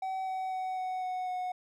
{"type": "tone with pitch steps", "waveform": "triangle", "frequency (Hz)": [760, 754.3, 748.7, 743.1, 737.5, 732], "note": ["F#5", "F#5", "F#5", "F#5", "F#5", "F#5"], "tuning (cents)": [46, 33, 20, 7, -6, -19], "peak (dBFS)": -30, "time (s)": [0.02, 1.52], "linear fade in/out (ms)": 5, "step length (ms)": 250, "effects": []}